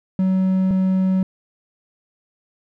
triangle tone pair in turn, 188.1 / 188.1 Hz, F#3 / F#3, +29 / +29 cents, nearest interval unison, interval 0 cents, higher neither, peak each -13 dBFS, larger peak neither, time 0.19-0.71 / 0.71-1.23 s, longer neither, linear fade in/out 2 ms, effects none

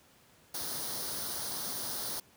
white noise with comb filter, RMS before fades -37 dBFS, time 0.54-2.2 s, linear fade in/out 5 ms, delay 0.2 ms, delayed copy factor +0.7, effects pink hiss -62 dBFS RMS until 2.36 s + high-pass 80 Hz 12 dB/octave

